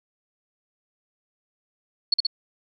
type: tone with echo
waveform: sine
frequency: 4376 Hz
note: C#8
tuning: 23 cents flat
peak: -15 dBFS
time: 2.12-2.14 s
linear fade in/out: 5 ms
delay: 64 ms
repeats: 2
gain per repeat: -2 dB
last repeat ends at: 2.268 s
effects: none

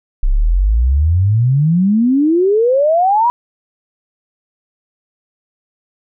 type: exponential sweep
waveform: sine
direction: up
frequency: 31 to 987.8 Hz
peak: -9 dBFS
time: 0.23-3.3 s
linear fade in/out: 0 ms
effects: none

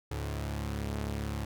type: tone pair together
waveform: sawtooth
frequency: 71.4 / 106.82 Hz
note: D2 / G#2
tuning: -48 / +49 cents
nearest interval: perfect fifth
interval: 697 cents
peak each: -31 / -33 dBFS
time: 0.11-1.45 s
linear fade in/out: 5 ms
effects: none

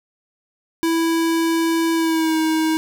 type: tone with pitch glide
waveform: square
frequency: 329.6 to 317.5 Hz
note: E4 to D#4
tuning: 0 to +35 cents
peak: -17 dBFS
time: 0.83-2.77 s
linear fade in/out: 0 ms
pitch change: -65 cents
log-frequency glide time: 1.94-2.38 s
effects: none

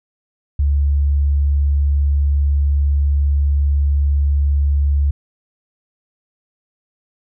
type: tone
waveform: sine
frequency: 71.2 Hz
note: C#2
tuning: 47 cents sharp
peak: -12 dBFS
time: 0.59-5.11 s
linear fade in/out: 5 ms
effects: none

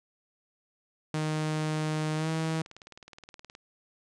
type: tone with pitch glide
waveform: sawtooth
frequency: 154.9 to 160.36 Hz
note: D#3 to E3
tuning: -7 to -47 cents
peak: -24 dBFS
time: 1.14-2.62 s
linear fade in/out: 2 ms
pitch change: +60 cents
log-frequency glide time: 2.16-2.29 s
type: click train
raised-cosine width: 0.2 ms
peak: -30 dBFS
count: 27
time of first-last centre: 2.19-3.551 s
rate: 19.1 Hz
effects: resampled to 22050 Hz

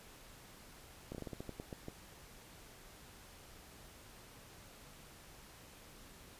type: slowing click train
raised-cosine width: 2 ms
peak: -30 dBFS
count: 11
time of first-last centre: 1.12-1.884 s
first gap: 28 ms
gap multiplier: 1.21
effects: pink hiss -57 dBFS RMS until 6.39 s + resampled to 32000 Hz

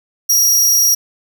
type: tone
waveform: sawtooth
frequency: 5690 Hz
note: F8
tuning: 31 cents sharp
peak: -7 dBFS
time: 0.29-0.95 s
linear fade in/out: 10 ms
effects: none

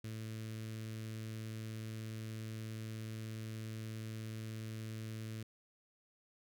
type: tone with notch filter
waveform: sawtooth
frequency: 110.4 Hz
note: A2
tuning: 6 cents sharp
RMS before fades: -44 dBFS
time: 0.04-5.43 s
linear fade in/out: 5 ms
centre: 840 Hz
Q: 0.58
effects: none

